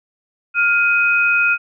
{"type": "tone pair together", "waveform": "sine", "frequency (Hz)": [1407.9, 2511], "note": ["F6", "D#7"], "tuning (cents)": [14, 15], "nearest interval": "minor seventh", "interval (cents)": 1001, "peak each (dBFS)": -15, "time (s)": [0.54, 1.58], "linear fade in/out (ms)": 50, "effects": []}